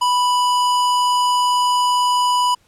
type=tone with hard clipping; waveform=sine; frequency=987.8 Hz; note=B5; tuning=in tune; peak=-16 dBFS; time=0.01-2.55 s; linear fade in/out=10 ms; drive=18 dB; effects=pink hiss -58 dBFS RMS until 2.67 s + low-pass 11000 Hz 12 dB/octave